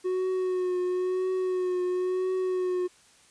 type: tone with vibrato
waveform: triangle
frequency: 367.2 Hz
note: F#4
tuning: 13 cents flat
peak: -23 dBFS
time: 0.04-2.88 s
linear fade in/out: 20 ms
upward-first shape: triangle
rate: 0.98 Hz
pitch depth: 32 cents each way
effects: white hiss -58 dBFS RMS until 3.3 s + resampled to 22050 Hz